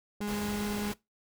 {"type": "click", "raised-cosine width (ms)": 2, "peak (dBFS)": -30, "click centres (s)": 0.206}
{"type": "tone", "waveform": "35% pulse", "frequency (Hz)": 207, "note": "G#3", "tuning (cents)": -5, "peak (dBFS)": -30, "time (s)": [0.21, 0.92], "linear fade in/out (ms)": 2}
{"type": "noise", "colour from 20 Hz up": "pink", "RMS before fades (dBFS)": -40, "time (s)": [0.27, 0.94], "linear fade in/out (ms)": 10}
{"effects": ["noise-tail reverb RT60 0.2 s tail -21 dB re dry"]}